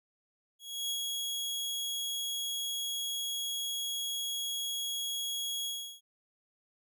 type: tone with ADSR envelope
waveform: sawtooth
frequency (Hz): 3322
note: G#7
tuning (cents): 0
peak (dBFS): -28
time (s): 0.59-6.01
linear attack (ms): 310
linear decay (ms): 70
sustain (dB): -2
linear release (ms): 350
effects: none